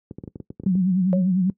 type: clicks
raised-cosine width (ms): 3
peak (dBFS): -20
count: 11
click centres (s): 0.111 / 0.185 / 0.238 / 0.277 / 0.358 / 0.402 / 0.504 / 0.599 / 0.636 / 0.667 / 0.754
type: tone with vibrato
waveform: sine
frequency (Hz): 185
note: F#3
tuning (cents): 0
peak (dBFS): -16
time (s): 0.66-1.5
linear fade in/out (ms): 2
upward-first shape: sine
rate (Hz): 10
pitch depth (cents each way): 76
type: tone with exponential decay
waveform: sine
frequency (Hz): 551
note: C#5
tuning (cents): -11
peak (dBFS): -18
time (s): 1.13-1.31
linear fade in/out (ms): 0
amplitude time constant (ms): 38
effects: noise-tail reverb RT60 0.1 s tail -20 dB re dry + high-pass 100 Hz 12 dB/octave